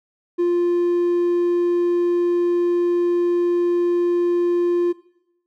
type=tone; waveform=triangle; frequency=349.2 Hz; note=F4; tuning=in tune; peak=-13 dBFS; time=0.38-4.93 s; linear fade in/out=20 ms; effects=noise-tail reverb RT60 0.8 s tail -20 dB re dry + tanh soft clip ceiling -9 dBFS